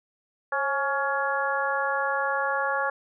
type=harmonic tone with a mistuned harmonic; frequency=280 Hz; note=C#4; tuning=18 cents sharp; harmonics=2 / 3 / 4 / 5 / 6; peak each=-30 / -30 / -30 / -30 / -30 dBFS; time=0.52-2.9 s; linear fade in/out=5 ms; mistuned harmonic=2; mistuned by=-51 cents; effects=none